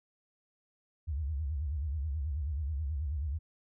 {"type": "tone with vibrato", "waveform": "sine", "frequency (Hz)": 73.42, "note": "D2", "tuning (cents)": 0, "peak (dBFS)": -31, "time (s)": [1.07, 3.39], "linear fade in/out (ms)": 20, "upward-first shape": "sine", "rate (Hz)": 9.3, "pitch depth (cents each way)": 190, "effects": []}